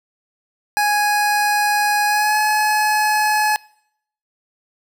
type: tone with pitch glide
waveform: 25% pulse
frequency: 830.6 to 850.5 Hz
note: G#5 to G#5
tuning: 0 to +41 cents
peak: -11 dBFS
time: 0.77-3.56 s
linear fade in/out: 0 ms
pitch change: +41 cents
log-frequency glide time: 2.06-2.37 s
effects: noise-tail reverb RT60 0.7 s tail -24 dB re dry